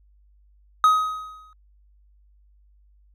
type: tone with exponential decay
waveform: triangle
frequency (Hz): 1261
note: D#6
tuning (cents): +23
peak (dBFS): -9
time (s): 0.84-1.53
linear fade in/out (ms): 1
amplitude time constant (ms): 150
effects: added 50 Hz sine -54 dBFS peak until 3.14 s